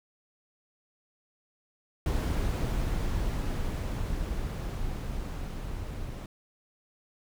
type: noise with level ramp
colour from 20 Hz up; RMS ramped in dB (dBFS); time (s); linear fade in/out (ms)
brown; -27 to -37; 2.06-6.26; 2
effects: none